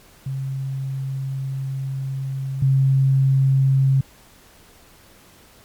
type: tone pair in turn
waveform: sine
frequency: 134.6 / 134.6 Hz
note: C3 / C3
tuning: +49 / +49 cents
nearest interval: unison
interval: 0 cents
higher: neither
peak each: -23 / -13 dBFS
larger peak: second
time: 0.26-2.62 / 2.62-4.01 s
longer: first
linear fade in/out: 5 ms
effects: pink hiss -50 dBFS RMS until 5.64 s + MP3 96 kbps